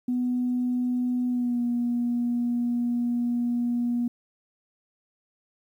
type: tone with pitch glide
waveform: sine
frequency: 247.8 to 240.2 Hz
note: B3 to B3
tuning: +6 to -48 cents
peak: -22 dBFS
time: 0.08-4.08 s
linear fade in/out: 5 ms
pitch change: -54 cents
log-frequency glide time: 1.28-1.62 s
effects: tanh soft clip ceiling -18 dBFS + 10-bit